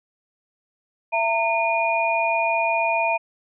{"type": "tone cluster", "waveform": "sine", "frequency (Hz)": [669, 914, 2443], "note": ["E5", "A#5", "D#7"], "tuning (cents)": [25, -34, -32], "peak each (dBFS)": -23, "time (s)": [1.12, 3.18], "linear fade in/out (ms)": 20, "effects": []}